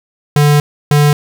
square tone pair in turn, 146.83 / 146.83 Hz, D3 / D3, 0 / 0 cents, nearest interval unison, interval 0 cents, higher neither, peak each -7 dBFS, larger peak neither, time 0.36-0.6 / 0.91-1.13 s, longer first, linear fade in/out 2 ms, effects 7-bit

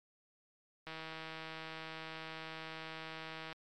click train, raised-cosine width 0.3 ms, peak -29 dBFS, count 426, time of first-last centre 0.87-3.526 s, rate 160 Hz, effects MP3 96 kbps

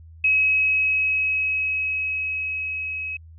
sine tone with level ramp, 2556 Hz, D#7, 46 cents sharp, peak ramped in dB -15 to -27 dBFS, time 0.24-3.17 s, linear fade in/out 5 ms, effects added 81 Hz sine -42 dBFS peak until 3.38 s

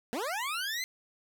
20% pulse linear sweep, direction up, 210 to 2093 Hz, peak -27 dBFS, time 0.13-0.84 s, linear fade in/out 0 ms, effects none

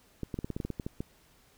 clicks, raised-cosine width 3 ms, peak -21 dBFS, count 12, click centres 0.233 / 0.342 / 0.389 / 0.445 / 0.503 / 0.565 / 0.602 / 0.65 / 0.703 / 0.798 / 0.865 / 1.005 s, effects pink hiss -63 dBFS RMS until 1.57 s

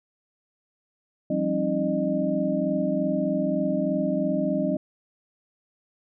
sine tone cluster, 171.2 / 194.5 / 269.7 / 312.1 / 610 Hz, F3 / G3 / C#4 / D#4 / D#5, -34 / -13 / -47 / +5 / -34 cents, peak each -32 / -28 / -27 / -30 / -27 dBFS, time 1.3-4.77 s, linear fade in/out 5 ms, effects none

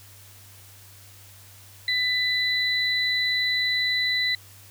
sine tone pair together, 1996 / 3992 Hz, B6 / B7, +18 / +18 cents, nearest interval octave, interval 1200 cents, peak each -24 dBFS, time 1.88-4.35 s, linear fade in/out 2 ms, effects added 98 Hz sine -50 dBFS peak until 4.7 s + white hiss -50 dBFS RMS until 4.7 s

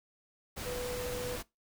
sine tone in noise, 493.9 Hz, B4, in tune, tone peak -36 dBFS, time 0.65-1.37 s, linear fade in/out 20 ms, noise pink, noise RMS -40 dBFS, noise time 0.56-1.43 s, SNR +1 dB, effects noise-tail reverb RT60 0.2 s tail -21 dB re dry

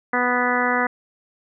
harmonic tone, 246.9 Hz, B3, in tune, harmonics 1 / 2 / 3 / 4 / 5 / 6 / 7 / 8, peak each -26 / -26 / -26 / -26 / -26 / -26 / -26 / -26 dBFS, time 0.13-0.87 s, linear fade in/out 5 ms, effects none

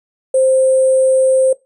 sine tone with sample-and-hold, 523.3 Hz, C5, in tune, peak -9 dBFS, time 0.34-1.53 s, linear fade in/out 5 ms, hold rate 8820 Hz, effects noise-tail reverb RT60 0.2 s tail -19 dB re dry + resampled to 32000 Hz

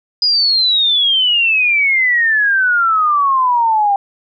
sine exponential sweep, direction down, 4978 to 788 Hz, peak -10 dBFS, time 0.22-3.96 s, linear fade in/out 2 ms, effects none

